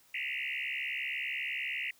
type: tone with frequency modulation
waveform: sine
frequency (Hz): 2380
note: D7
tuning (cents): +22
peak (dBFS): -33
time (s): 0.14-1.91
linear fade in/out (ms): 5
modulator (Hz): 68.3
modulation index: 6.7
effects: white hiss -64 dBFS RMS until 1.99 s